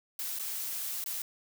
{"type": "noise with dropouts", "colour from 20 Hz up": "blue", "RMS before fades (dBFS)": -36, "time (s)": [0.19, 1.22], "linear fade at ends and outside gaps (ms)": 2, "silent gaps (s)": [[0.389, 0.395], [1.041, 1.06]], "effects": []}